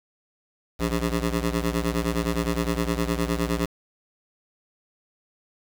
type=ring-modulated tone; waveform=15% pulse; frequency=115.5 Hz; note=A#2; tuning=16 cents flat; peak=-14 dBFS; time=0.79-3.66 s; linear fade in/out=10 ms; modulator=52.9 Hz; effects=7-bit